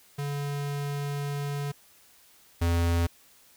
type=tone pair in turn; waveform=square; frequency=143 / 85.03 Hz; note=D3 / F2; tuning=-46 / -46 cents; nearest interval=major sixth; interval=900 cents; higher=first; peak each=-30 / -23 dBFS; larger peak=second; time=0.18-1.72 / 2.61-3.07 s; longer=first; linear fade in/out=10 ms; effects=white hiss -58 dBFS RMS until 3.56 s